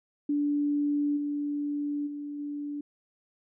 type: tone with level steps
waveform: sine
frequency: 290.8 Hz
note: D4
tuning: 17 cents flat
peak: -24 / -28 / -34 / -32 dBFS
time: 0.29-2.81 s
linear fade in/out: 5 ms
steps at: 1.16 / 2.06 / 2.38 s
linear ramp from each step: 20 ms
effects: none